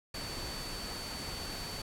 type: tone in noise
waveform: sine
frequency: 4519 Hz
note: C#8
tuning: 33 cents sharp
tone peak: -43 dBFS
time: 0.14-1.82 s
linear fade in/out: 5 ms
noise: pink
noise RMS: -41 dBFS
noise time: 0.14-1.82 s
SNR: -5 dB
effects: low-pass 12000 Hz 12 dB/octave